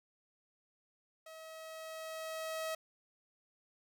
sawtooth tone with level ramp, 640 Hz, D#5, 49 cents sharp, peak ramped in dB -46 to -32 dBFS, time 1.26-2.75 s, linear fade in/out 5 ms, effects none

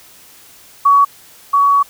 sine tone pair in turn, 1127 / 1127 Hz, C#6 / C#6, +28 / +28 cents, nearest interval unison, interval 0 cents, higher neither, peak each -6 / -8 dBFS, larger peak first, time 0.85-1.05 / 1.53-1.83 s, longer second, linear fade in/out 10 ms, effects white hiss -43 dBFS RMS until 1.89 s

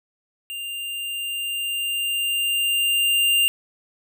square tone with level ramp, 2794 Hz, F7, in tune, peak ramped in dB -30 to -16 dBFS, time 0.5-3.48 s, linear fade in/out 0 ms, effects none

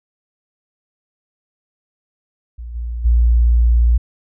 sine tone with level steps, 58.6 Hz, A#1, 10 cents sharp, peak -27 / -21 / -9 dBFS, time 2.58-3.98 s, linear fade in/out 10 ms, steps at 2.74 / 3.04 s, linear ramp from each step 20 ms, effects none

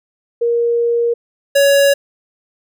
sine / square tone pair in turn, 470.5 / 560.5 Hz, A#4 / C#5, +16 / +19 cents, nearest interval minor third, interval 303 cents, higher second, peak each -12 / -9 dBFS, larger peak second, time 0.41-1.14 / 1.55-1.94 s, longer first, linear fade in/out 10 ms, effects none

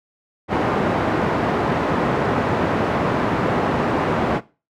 pink band-pass noise, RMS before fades -20 dBFS, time 0.48-4.41 s, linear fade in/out 50 ms, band 150 to 1300 Hz, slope 12 dB/octave, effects noise-tail reverb RT60 0.3 s tail -18 dB re dry

